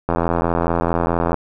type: click train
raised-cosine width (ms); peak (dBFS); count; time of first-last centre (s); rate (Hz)
1; -4; 107; 0.09-1.343; 84.6
effects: none